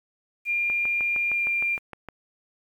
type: tone with pitch glide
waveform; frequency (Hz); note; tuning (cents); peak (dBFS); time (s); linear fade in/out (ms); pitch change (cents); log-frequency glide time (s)
sine; 2400 to 2386; D7 to D7; +37 to +27; -22; 0.45-1.79; 50; -10; 1.33-1.48
type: click train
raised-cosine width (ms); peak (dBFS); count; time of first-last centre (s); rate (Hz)
0.5; -22; 10; 0.7-2.087; 6.49
effects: 9-bit